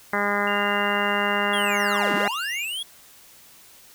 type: harmonic tone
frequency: 203.6 Hz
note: G#3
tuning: 34 cents flat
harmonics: 1 / 2 / 3 / 4 / 5 / 6 / 7 / 8 / 9 / 10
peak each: -30 / -30 / -30 / -30 / -30 / -30 / -30 / -30 / -30 / -30 dBFS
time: 0.13-2.28 s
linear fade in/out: 2 ms
type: tone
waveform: sine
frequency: 2794 Hz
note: F7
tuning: in tune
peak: -30 dBFS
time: 0.47-2.65 s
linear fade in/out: 5 ms
type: linear two-way sweep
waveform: square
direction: down then up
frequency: 3400 to 159 to 3400 Hz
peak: -28 dBFS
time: 1.53-2.83 s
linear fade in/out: 5 ms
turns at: 2.14 s
effects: white hiss -50 dBFS RMS until 3.94 s